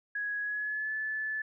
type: tone with pitch glide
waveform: sine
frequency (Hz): 1667 to 1736.8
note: G#6 to A6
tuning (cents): +6 to -23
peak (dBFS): -31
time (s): 0.15-1.42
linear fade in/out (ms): 5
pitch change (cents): +71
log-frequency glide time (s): 0.41-0.93
effects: none